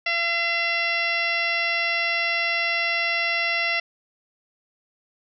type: harmonic tone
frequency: 680 Hz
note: F5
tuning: 46 cents flat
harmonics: 1 / 2 / 3 / 4 / 5 / 6 / 7 / 8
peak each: -31 / -33 / -24 / -26 / -35 / -37 / -36 / -36 dBFS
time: 0.06-3.8 s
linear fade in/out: 5 ms
effects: none